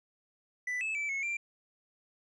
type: tone with pitch steps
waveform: triangle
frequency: 1987 / 2606 / 2318 / 2187 / 2365 Hz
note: B6 / E7 / D7 / C#7 / D7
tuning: +10 / -20 / -23 / -24 / +12 cents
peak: -30 dBFS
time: 0.67-1.37 s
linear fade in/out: 5 ms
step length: 140 ms
effects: resampled to 22050 Hz

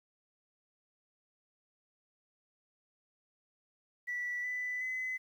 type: tone with pitch steps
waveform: sine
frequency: 1958 / 1991.1 / 2025 Hz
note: B6 / B6 / B6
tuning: -15 / +14 / +43 cents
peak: -33 dBFS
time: 4.07-5.18 s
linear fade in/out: 20 ms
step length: 370 ms
effects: tanh soft clip ceiling -30 dBFS + 11-bit

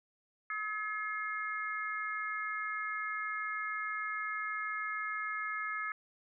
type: harmonic tone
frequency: 426.4 Hz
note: G#4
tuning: 46 cents sharp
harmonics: 3 / 4 / 5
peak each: -38 / -39 / -40 dBFS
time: 0.5-5.92 s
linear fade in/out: 2 ms
effects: none

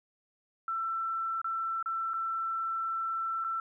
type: tone with dropouts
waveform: sine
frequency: 1338 Hz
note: E6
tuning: 25 cents sharp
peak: -30 dBFS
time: 0.68-3.6 s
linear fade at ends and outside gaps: 2 ms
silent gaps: 1.416-1.444 / 1.827-1.859 / 2.135-2.14 / 3.441-3.446 s
effects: 12-bit

